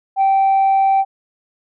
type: tone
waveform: sine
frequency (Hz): 778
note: G5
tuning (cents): -13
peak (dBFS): -9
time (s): 0.16-1.05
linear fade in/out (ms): 50
effects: tanh soft clip ceiling -9 dBFS